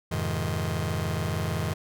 sawtooth chord, F minor seventh, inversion none, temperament just, 87.31 / 104.77 / 130.96 / 157.15 Hz, F2 / Ab2 / C3 / Eb3, 0 / +16 / +2 / +18 cents, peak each -27 / -28 / -30 / -27 dBFS, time 0.11-1.74 s, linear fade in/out 10 ms, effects none

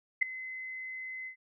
sine tone with ADSR envelope, 2044 Hz, C7, 41 cents flat, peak -19 dBFS, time 0.21-1.36 s, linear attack 15 ms, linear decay 4 ms, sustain -19 dB, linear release 95 ms, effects none

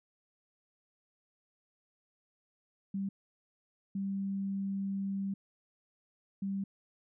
sine tone bursts at uneven times, 196 Hz, G3, in tune, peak -32 dBFS, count 3, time 2.94-3.09 / 3.95-5.34 / 6.42-6.64 s, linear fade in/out 5 ms, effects none

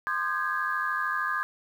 sine chord, Ab major seventh, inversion first, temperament equal with one note detuned, 1046.5 / 1214 / 1568 / 1661.2 Hz, C6 / Eb6 / G6 / Ab6, 0 / -43 / 0 / 0 cents, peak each -33 / -30 / -33 / -30 dBFS, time 0.07-1.43 s, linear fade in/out 0 ms, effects tanh soft clip ceiling -16 dBFS + 9-bit

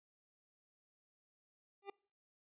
25% pulse tone with exponential growth, 398.9 Hz, G4, 30 cents sharp, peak -37 dBFS, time 1.82-1.9 s, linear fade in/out 5 ms, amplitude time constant 17 ms, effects noise-tail reverb RT60 0.5 s tail -26 dB re dry + resampled to 8000 Hz

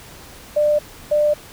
sine tone pair in turn, 596 / 596 Hz, D5 / D5, +25 / +25 cents, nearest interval unison, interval 0 cents, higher neither, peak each -13 dBFS, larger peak neither, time 0.56-0.79 / 1.11-1.34 s, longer neither, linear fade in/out 10 ms, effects pink hiss -41 dBFS RMS until 1.52 s

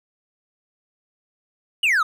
triangle exponential sweep, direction down, 3000 to 1211 Hz, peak -14 dBFS, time 1.83-2.03 s, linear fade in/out 5 ms, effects none

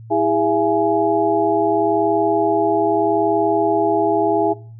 sine tone cluster, 326.3 / 407.1 / 676 / 838 Hz, E4 / G#4 / E5 / G#5, -18 / -35 / +43 / +15 cents, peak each -20 dBFS, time 0.1-4.54 s, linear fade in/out 20 ms, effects noise-tail reverb RT60 0.4 s tail -19 dB re dry + added 113 Hz sine -35 dBFS peak until 4.79 s

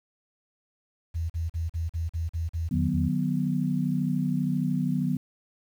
sine tone bursts, 82.41 Hz, E2, in tune, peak -26 dBFS, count 10, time 1.14-3.091 s, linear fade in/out 20 ms, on 160 ms, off 39 ms
sine chord, B major, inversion first, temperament equal with one note detuned, 152.1 / 185 / 246.9 Hz, D#3 / F#3 / B3, -39 / 0 / 0 cents, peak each -28 dBFS, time 2.71-5.17 s, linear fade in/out 5 ms
effects 9-bit

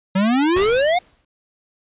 square exponential sweep, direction up, 183.7 to 742 Hz, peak -15 dBFS, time 0.15-0.99 s, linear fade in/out 10 ms
pink noise with exponential decay, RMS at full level -25 dBFS, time 0.56-1.25 s, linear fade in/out 5 ms, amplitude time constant 150 ms
effects resampled to 8000 Hz

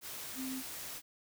sine tone in noise, 261.6 Hz, C4, in tune, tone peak -38 dBFS, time 0.35-0.63 s, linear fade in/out 50 ms, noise white, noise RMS -44 dBFS, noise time 0.01-1.02 s, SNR +3 dB, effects none

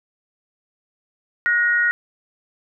sine tone pair together, 1450.5 / 1880 Hz, F#6 / A#6, -35 / +14 cents, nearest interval major third, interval 449 cents, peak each -18 / -18 dBFS, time 1.46-1.91 s, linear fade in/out 0 ms, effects none

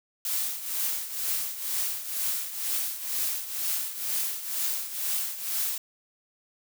blue noise with tremolo, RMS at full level -27 dBFS, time 0.25-5.78 s, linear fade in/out 2 ms, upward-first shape triangle, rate 2.1 Hz, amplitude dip 75%, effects none

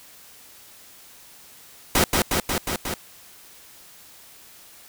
pink noise with echo, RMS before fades -18 dBFS, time 1.95-2.04 s, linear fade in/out 2 ms, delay 180 ms, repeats 5, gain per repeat -2 dB, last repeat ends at 2.94 s, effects white hiss -48 dBFS RMS until 4.88 s

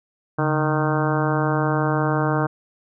harmonic tone with a mistuned harmonic, 154.3 Hz, D#3, 14 cents flat, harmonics 1 / 2 / 3 / 4 / 5 / 6 / 7 / 8 / 9 / 10, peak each -22 / -25 / -27 / -28 / -29 / -30 / -30 / -31 / -32 / -32 dBFS, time 0.38-2.47 s, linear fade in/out 10 ms, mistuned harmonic 1, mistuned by -120 cents, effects none

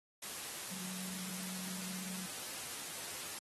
sine tone in noise, 185 Hz, F#3, in tune, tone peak -46 dBFS, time 0.71-2.26 s, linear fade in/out 5 ms, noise white, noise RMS -44 dBFS, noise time 0.22-3.39 s, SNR -5 dB, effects high-pass 100 Hz 12 dB/octave + AAC 32 kbps

